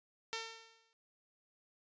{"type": "tone with exponential decay", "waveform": "5% pulse", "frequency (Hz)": 452.2, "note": "A4", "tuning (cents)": 47, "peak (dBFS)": -25, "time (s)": [0.33, 0.93], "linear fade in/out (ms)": 0, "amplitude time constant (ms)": 130, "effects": ["resampled to 16000 Hz"]}